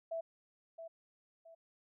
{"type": "tone with echo", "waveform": "sine", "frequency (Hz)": 659.3, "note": "E5", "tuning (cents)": 0, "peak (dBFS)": -36, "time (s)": [0.11, 0.21], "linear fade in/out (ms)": 10, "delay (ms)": 670, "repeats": 2, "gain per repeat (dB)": -9, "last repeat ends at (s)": 1.55, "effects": []}